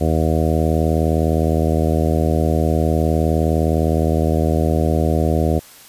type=harmonic tone; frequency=79.6 Hz; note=D#2; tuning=40 cents sharp; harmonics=1 / 2 / 3 / 4 / 5 / 6 / 7 / 8 / 9; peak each=-18 / -21 / -23 / -24 / -25 / -26 / -26 / -27 / -28 dBFS; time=0-5.6 s; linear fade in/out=20 ms; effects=white hiss -43 dBFS RMS until 5.88 s + resampled to 32000 Hz